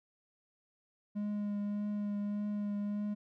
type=tone with vibrato; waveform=triangle; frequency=206.1 Hz; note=G#3; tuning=13 cents flat; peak=-31 dBFS; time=1.15-3.15 s; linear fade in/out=20 ms; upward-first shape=triangle; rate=1.7 Hz; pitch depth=17 cents each way; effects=none